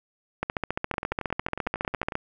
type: two click trains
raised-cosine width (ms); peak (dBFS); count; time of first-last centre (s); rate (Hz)
0.5; -11 / -17; 26 / 14; 0.43-2.154 / 0.94-2.122; 14.5 / 11
effects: none